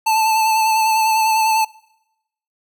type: tone with vibrato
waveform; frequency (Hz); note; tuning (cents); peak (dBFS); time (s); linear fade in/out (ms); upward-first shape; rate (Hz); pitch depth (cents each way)
square; 880; A5; 0; -14; 0.06-1.65; 10; triangle; 10; 30
effects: noise-tail reverb RT60 0.9 s tail -24 dB re dry